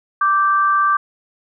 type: tone pair together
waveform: sine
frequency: 1171.7 / 1564 Hz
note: D6 / G6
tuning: -4 / -4 cents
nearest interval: perfect fourth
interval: 500 cents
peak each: -13 / -20 dBFS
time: 0.21-0.97 s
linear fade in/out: 5 ms
effects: none